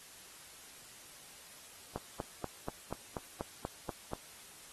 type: click train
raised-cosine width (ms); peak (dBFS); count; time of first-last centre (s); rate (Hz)
1; -23; 10; 1.96-4.134; 4.14
effects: white hiss -54 dBFS RMS until 4.72 s + AAC 32 kbps